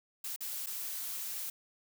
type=noise with dropouts; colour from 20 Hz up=blue; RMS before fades=-39 dBFS; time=0.24-1.5 s; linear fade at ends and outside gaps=5 ms; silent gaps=0.362-0.406 / 0.662-0.668 s; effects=none